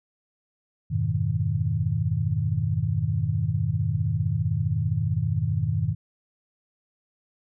sine chord, F half-diminished seventh, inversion none, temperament equal with one note detuned, 88.42 / 103.83 / 123.47 / 155.56 Hz, F2 / Ab2 / Cb3 / Eb3, +22 / 0 / 0 / 0 cents, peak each -30 / -26 / -28 / -27 dBFS, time 0.9-5.95 s, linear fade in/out 20 ms, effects none

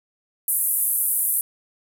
pink band-pass noise, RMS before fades -22 dBFS, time 0.48-1.41 s, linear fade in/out 2 ms, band 9800 to 14000 Hz, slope 48 dB/octave, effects none

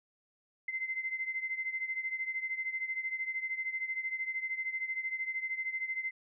sine beating tone pair, 2067 / 2080 Hz, C7 / C7, -22 / -11 cents, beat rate 13 Hz, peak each -35 / -39 dBFS, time 0.68-6.11 s, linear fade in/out 5 ms, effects none

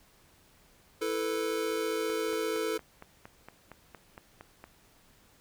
square chord, E suspended fourth, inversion none, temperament just, 329.6 / 439.5 / 494.4 Hz, E4 / A4 / B4, 0 / -2 / +2 cents, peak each -37 / -32 / -37 dBFS, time 1.01-2.78 s, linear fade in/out 10 ms
click train, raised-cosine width 0.5 ms, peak -30 dBFS, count 12, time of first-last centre 2.1-4.64 s, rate 4.33 Hz
effects pink hiss -62 dBFS RMS until 5.4 s

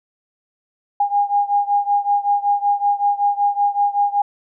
sine beating tone pair, 812 / 817.3 Hz, G#5 / G#5, -39 / -28 cents, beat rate 5.3 Hz, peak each -17 / -19 dBFS, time 1-4.22 s, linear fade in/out 5 ms, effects none

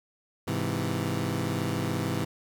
20% pulse chord, Ab augmented, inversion none, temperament equal, 103.83 / 130.81 / 164.81 Hz, Ab2 / C3 / E3, 0 / 0 / 0 cents, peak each -27 dBFS, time 0.47-2.25 s, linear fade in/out 10 ms, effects none

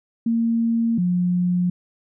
sine tone pair in turn, 230 / 178.33 Hz, A#3 / F3, -23 / +36 cents, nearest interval major third, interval 441 cents, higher first, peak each -17 dBFS, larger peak neither, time 0.26-0.98 / 0.98-1.7 s, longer neither, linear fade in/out 5 ms, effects none

